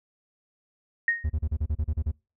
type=tone with exponential decay; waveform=sine; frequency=1860 Hz; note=A#6; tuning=4 cents flat; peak=-17 dBFS; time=1.08-1.3 s; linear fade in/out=2 ms; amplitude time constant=47 ms
type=tone bursts; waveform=triangle; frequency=76.2 Hz; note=D#2; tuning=36 cents flat; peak=-21 dBFS; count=10; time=1.24-2.116 s; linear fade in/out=10 ms; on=57 ms; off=34 ms
effects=noise-tail reverb RT60 0.3 s tail -26 dB re dry